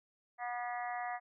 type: harmonic tone with a mistuned harmonic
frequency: 242.7 Hz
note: B3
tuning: 30 cents flat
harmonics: 3 / 4 / 5 / 6 / 7 / 8 / 9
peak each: -38 / -47 / -46 / -56 / -48 / -46 / -53 dBFS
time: 0.38-1.2 s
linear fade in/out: 50 ms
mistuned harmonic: 9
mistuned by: -39 cents
effects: none